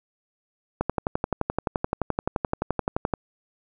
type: click train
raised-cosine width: 1 ms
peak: -9 dBFS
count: 28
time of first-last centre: 0.81-3.138 s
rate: 11.6 Hz
effects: none

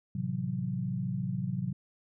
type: chord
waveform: sine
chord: F# half-diminished seventh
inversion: first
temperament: equal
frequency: 110 / 130.81 / 164.81 / 185 Hz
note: A2 / C3 / E3 / F#3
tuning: 0 / 0 / 0 / 0 cents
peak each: -39 / -34 / -38 / -34 dBFS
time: 0.15-1.73 s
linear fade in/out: 5 ms
effects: none

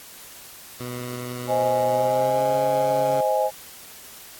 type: tone with pitch glide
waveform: 15% pulse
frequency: 123.47 to 137.79 Hz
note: B2 to C#3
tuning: 0 to -10 cents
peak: -24 dBFS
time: 0.8-3.21 s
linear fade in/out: 5 ms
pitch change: +190 cents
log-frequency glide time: 1.86-2.54 s
type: chord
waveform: sine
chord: Ab major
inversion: first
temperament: equal with one note detuned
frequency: 523.3 / 629.5 / 830.6 Hz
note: C5 / Eb5 / Ab5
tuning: 0 / +20 / 0 cents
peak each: -23 dBFS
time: 1.47-3.51 s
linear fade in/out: 50 ms
effects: white hiss -43 dBFS RMS until 4.39 s + AAC 64 kbps

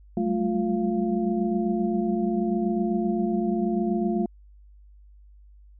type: tone cluster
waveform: sine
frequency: 190.7 / 197.9 / 218.7 / 351.6 / 692 Hz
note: G3 / G3 / A3 / F4 / F5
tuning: -47 / +17 / -10 / +12 / -16 cents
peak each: -31 / -33 / -25 / -27 / -33 dBFS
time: 0.17-4.26 s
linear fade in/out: 2 ms
effects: added 50 Hz sine -48 dBFS peak until 5.79 s

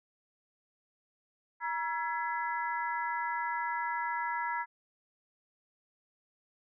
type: harmonic tone with a mistuned harmonic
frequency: 335.8 Hz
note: E4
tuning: 32 cents sharp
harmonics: 3 / 4 / 5 / 6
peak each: -33 / -40 / -38 / -41 dBFS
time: 1.6-4.66 s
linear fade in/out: 50 ms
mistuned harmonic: 3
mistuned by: -96 cents
effects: none

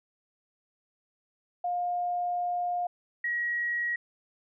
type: tone pair in turn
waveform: sine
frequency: 709 / 1904.9 Hz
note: F5 / A#6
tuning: +26 / +37 cents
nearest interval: octave + perfect fourth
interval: 1711 cents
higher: second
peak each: -27 dBFS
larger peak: neither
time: 1.64-2.87 / 3.24-3.96 s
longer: first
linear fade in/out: 5 ms
effects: none

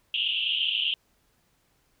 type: band-pass noise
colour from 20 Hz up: white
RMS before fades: -27 dBFS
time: 0.14-0.94 s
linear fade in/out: 2 ms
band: 2800 to 3200 Hz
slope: 96 dB/octave
effects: pink hiss -68 dBFS RMS until 2 s

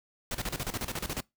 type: noise with tremolo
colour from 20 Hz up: pink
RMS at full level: -33 dBFS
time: 0.31-1.21 s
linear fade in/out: 2 ms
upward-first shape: square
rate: 14 Hz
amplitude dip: 80%
effects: noise-tail reverb RT60 0.2 s tail -24 dB re dry

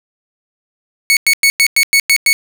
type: tone bursts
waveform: sawtooth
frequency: 2217 Hz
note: C#7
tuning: in tune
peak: -4 dBFS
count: 8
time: 1.1-2.33 s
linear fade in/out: 0 ms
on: 68 ms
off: 98 ms
effects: none

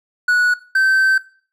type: tone pair in turn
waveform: triangle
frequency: 1468 / 1547.6 Hz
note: F#6 / G6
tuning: -14 / -23 cents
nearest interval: minor second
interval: 91 cents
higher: second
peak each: -10 dBFS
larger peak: neither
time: 0.28-0.54 / 0.75-1.18 s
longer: second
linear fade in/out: 5 ms
effects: noise-tail reverb RT60 0.4 s tail -17 dB re dry

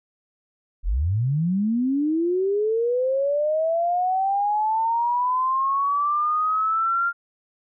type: linear sweep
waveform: sine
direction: up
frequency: 34.65 to 1400 Hz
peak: -19 dBFS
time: 0.83-7.13 s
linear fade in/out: 50 ms
effects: none

